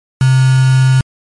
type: tone with quantisation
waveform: sine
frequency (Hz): 130.81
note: C3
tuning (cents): 0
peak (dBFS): -6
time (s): 0.21-1.01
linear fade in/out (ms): 2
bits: 3
effects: MP3 48 kbps